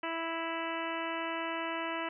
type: harmonic tone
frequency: 329.6 Hz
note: E4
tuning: in tune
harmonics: 1 / 2 / 3 / 4 / 5 / 6 / 7 / 8 / 9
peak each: -40 / -40 / -39 / -42 / -44 / -43 / -47 / -44 / -46 dBFS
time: 0.03-2.09 s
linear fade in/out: 5 ms
effects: none